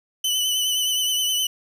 sawtooth tone with vibrato, 3003 Hz, F#7, 25 cents sharp, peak -17 dBFS, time 0.24-1.47 s, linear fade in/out 5 ms, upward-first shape sine, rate 9.6 Hz, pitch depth 34 cents each way, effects none

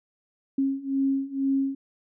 sine beating tone pair, 270.5 / 272.6 Hz, C#4 / C#4, -42 / -29 cents, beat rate 2.1 Hz, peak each -27 / -25 dBFS, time 0.58-1.75 s, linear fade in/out 5 ms, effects none

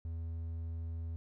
triangle tone, 82.41 Hz, E2, in tune, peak -35 dBFS, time 0.05-1.16 s, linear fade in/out 0 ms, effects none

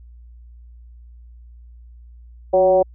sine tone with frequency modulation, 560 Hz, C#5, 18 cents sharp, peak -11 dBFS, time 2.53-2.83 s, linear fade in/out 10 ms, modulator 192 Hz, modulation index 0.8, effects added 59 Hz sine -40 dBFS peak until 2.94 s

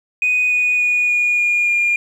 sine tone with pitch steps, 2489 / 2473 / 2458 / 2442 / 2427 / 2411 Hz, D#7 / D#7 / D#7 / D#7 / D#7 / D7, 0 / -11 / -22 / -33 / -44 / +45 cents, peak -12 dBFS, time 0.22-1.96 s, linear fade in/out 2 ms, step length 290 ms, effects tanh soft clip ceiling -10 dBFS + 8-bit

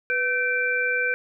sine tone cluster, 493.6 / 1537 / 2350 Hz, B4 / G6 / D7, -1 / -35 / +1 cents, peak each -29 / -23 / -26 dBFS, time 0.1-1.14 s, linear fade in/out 0 ms, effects none

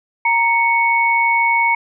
sine tone pair together, 932.1 / 2217 Hz, A#5 / C#7, 0 / 0 cents, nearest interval octave + minor third, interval 1500 cents, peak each -15 dBFS, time 0.25-1.75 s, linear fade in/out 5 ms, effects none

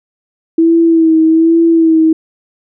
sine tone with vibrato, 326.1 Hz, E4, 19 cents flat, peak -5 dBFS, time 0.58-2.13 s, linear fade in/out 5 ms, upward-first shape sine, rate 1.2 Hz, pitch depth 37 cents each way, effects none

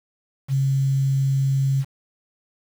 sine tone with quantisation, 135.7 Hz, C#3, 36 cents flat, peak -17 dBFS, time 0.48-1.85 s, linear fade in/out 50 ms, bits 7, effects none

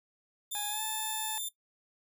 10% pulse tone, 3573 Hz, A7, 26 cents sharp, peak -27 dBFS, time 0.51-1.49 s, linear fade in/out 10 ms
sawtooth tone with pitch glide, 830 to 870.8 Hz, G#5 to A5, -1 to -18 cents, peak -34 dBFS, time 0.55-1.38 s, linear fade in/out 0 ms, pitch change +83 cents, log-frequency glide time 0.69-0.82 s
effects noise-tail reverb RT60 0.1 s tail -17 dB re dry

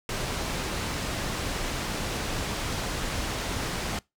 pink low-pass noise, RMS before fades -31 dBFS, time 0.09-3.99 s, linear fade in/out 2 ms, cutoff 7800 Hz, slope 12 dB/octave, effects noise-tail reverb RT60 0.2 s tail -23 dB re dry

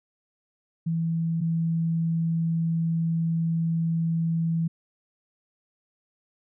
sine tone pair in turn, 164.81 / 164.81 Hz, E3 / E3, 0 / 0 cents, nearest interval unison, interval 0 cents, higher neither, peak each -23 / -22 dBFS, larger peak second, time 0.86-1.41 / 1.41-4.68 s, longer second, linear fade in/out 10 ms, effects none

